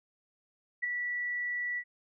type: tone with ADSR envelope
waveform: sine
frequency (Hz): 1950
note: B6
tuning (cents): -23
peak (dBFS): -26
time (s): 0.82-1.84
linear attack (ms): 20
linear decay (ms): 9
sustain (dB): -5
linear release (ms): 63
effects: none